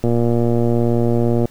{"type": "click train", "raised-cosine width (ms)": 2, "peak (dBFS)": -5, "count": 168, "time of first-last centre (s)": [0.04, 1.455], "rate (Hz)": 118, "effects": ["pink hiss -48 dBFS RMS until 1.5 s"]}